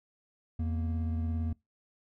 triangle tone pair together, 83.54 / 233.1 Hz, E2 / A#3, +24 / 0 cents, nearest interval octave + tritone, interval 1776 cents, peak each -28 / -35 dBFS, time 0.59-1.53 s, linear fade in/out 5 ms, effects noise-tail reverb RT60 0.2 s tail -24 dB re dry

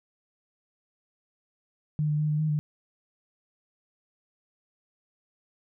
sine tone with pitch steps, 151.4 / 149.6 / 152.1 / 150.8 / 155.2 / 150.1 Hz, D#3 / D3 / D#3 / D3 / D#3 / D3, -47 / +32 / -39 / +46 / -4 / +38 cents, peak -23 dBFS, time 1.99-2.59 s, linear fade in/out 0 ms, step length 100 ms, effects none

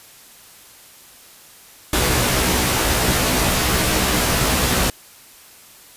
pink noise with comb filter, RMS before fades -18 dBFS, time 1.93-4.9 s, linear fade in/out 2 ms, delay 16 ms, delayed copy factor +1, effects white hiss -45 dBFS RMS until 5.96 s + resampled to 32000 Hz

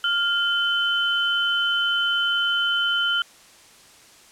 sine tone pair together, 1404 / 3055 Hz, F6 / G7, +9 / -45 cents, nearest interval octave + minor second, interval 1346 cents, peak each -22 dBFS, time 0.04-3.22 s, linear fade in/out 2 ms, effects white hiss -50 dBFS RMS until 4.31 s + low-pass 9000 Hz 12 dB/octave

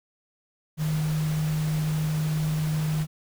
sine tone in noise, 154.8 Hz, D#3, 9 cents flat, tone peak -23 dBFS, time 0.77-3.07 s, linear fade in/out 50 ms, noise pink, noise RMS -38 dBFS, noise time 0.77-3.07 s, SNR +12 dB, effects none

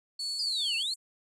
sine tone with tremolo, 4430 Hz, C#8, 2 cents flat, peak -31 dBFS, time 0.19-0.83 s, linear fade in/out 5 ms, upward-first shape sine, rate 2.5 Hz, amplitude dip 45%
pink high-pass noise, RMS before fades -40 dBFS, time 0.19-0.96 s, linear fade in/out 20 ms, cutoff 7200 Hz, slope 96 dB/octave
sine linear two-way sweep, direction down then up, 5000 to 2610 to 4445 Hz, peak -29 dBFS, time 0.39-0.94 s, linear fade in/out 5 ms, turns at 0.76 s
effects resampled to 22050 Hz

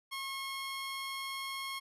15% pulse tone, 1083 Hz, C#6, 41 cents flat, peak -31 dBFS, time 0.11-1.8 s, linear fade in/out 20 ms, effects resampled to 32000 Hz

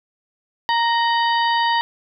harmonic tone with a mistuned harmonic, 932.3 Hz, A#5, in tune, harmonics 1 / 2 / 3 / 4 / 5, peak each -17 / -23 / -27 / -29 / -31 dBFS, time 0.69-1.81 s, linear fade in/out 0 ms, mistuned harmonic 3, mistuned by +120 cents, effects none

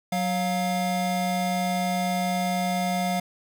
square tone pair together, 185 / 706.4 Hz, F#3 / F5, 0 / +20 cents, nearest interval octave + major seventh, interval 2320 cents, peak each -27 dBFS, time 0.12-3.2 s, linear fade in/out 5 ms, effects none

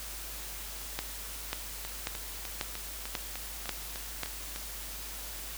two click trains, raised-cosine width 0.2 ms, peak -21 / -14 dBFS, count 10 / 7, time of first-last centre 1.85-4.561 / 0.99-4.233 s, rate 3.32 / 1.85 Hz, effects added 50 Hz sine -45 dBFS peak until 5.57 s + white hiss -42 dBFS RMS until 5.57 s

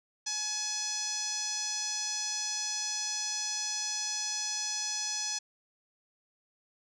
5% pulse tone with low-pass filter, 848 Hz, G#5, 36 cents sharp, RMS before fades -34 dBFS, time 0.26-5.39 s, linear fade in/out 10 ms, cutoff 5800 Hz, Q 5.4, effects none

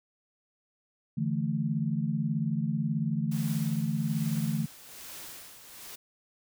sine chord, D suspended second, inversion none, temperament just, 146.83 / 165.19 / 220.2 Hz, D3 / E3 / A3, 0 / +4 / +2 cents, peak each -31 dBFS, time 1.17-4.66 s, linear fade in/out 10 ms
white noise with tremolo, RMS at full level -43 dBFS, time 3.31-5.96 s, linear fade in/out 10 ms, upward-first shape sine, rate 1.2 Hz, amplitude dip 60%
effects none

